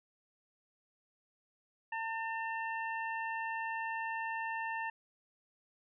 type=harmonic tone; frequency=900 Hz; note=A5; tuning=39 cents sharp; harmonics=1 / 2 / 3; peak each=-38 / -39 / -44 dBFS; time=1.92-4.9 s; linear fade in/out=5 ms; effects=none